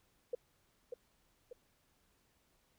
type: tone with echo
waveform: sine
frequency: 490.4 Hz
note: B4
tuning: 12 cents flat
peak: -33 dBFS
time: 0.33-0.35 s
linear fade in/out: 5 ms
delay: 590 ms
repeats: 2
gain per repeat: -6 dB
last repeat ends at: 1.53 s
effects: pink hiss -74 dBFS RMS until 2.78 s